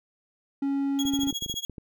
triangle tone, 277.2 Hz, C#4, in tune, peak -22 dBFS, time 0.62-1.31 s, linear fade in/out 5 ms
30% pulse tone with tremolo, 3317 Hz, G#7, 3 cents flat, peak -24 dBFS, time 0.99-1.65 s, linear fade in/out 0 ms, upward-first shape sine, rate 14 Hz, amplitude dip 95%
clicks, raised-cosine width 3 ms, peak -26 dBFS, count 12, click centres 1.053 / 1.137 / 1.191 / 1.234 / 1.272 / 1.327 / 1.424 / 1.462 / 1.498 / 1.541 / 1.697 / 1.782 s
effects none

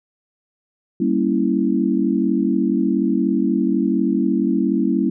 sine chord, G diminished seventh, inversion none, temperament equal, 196 / 233.1 / 277.2 / 329.6 Hz, G3 / Bb3 / Db4 / Fb4, 0 / 0 / 0 / 0 cents, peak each -21 dBFS, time 1-5.1 s, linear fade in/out 5 ms, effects none

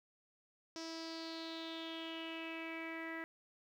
sawtooth tone with low-pass filter sweep, 326.6 Hz, E4, 16 cents flat, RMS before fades -45 dBFS, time 0.76-3.24 s, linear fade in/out 0 ms, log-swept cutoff 5500 to 1900 Hz, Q 5.9, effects 12-bit

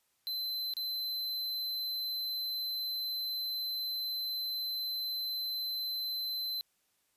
square tone with dropouts, 4062 Hz, B7, 48 cents sharp, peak -34 dBFS, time 0.27-6.61 s, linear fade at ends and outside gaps 0 ms, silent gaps 0.737-0.768 s, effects white hiss -75 dBFS RMS until 7.16 s + resampled to 32000 Hz

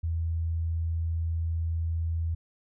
sine tone, 82.41 Hz, E2, in tune, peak -26 dBFS, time 0.03-2.35 s, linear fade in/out 10 ms, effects none

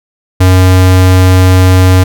square tone, 92.5 Hz, F#2, in tune, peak -3 dBFS, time 0.4-2.04 s, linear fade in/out 10 ms, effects none

